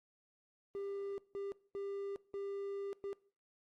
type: tone bursts at uneven times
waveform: triangle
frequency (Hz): 397.9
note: G4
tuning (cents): +26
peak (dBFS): -37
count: 5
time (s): 0.75-1.18 / 1.35-1.52 / 1.75-2.16 / 2.34-2.93 / 3.04-3.13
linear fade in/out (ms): 0
effects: noise-tail reverb RT60 0.5 s tail -22 dB re dry + Opus 32 kbps